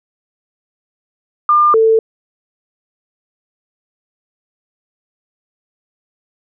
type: tone pair in turn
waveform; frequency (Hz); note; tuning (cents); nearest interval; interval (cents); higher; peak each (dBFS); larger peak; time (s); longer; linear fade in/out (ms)
sine; 1200 / 445.6; D6 / A4; +37 / +22; octave + perfect fourth; 1715; first; -7; neither; 1.49-1.74 / 1.74-1.99; neither; 2
effects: none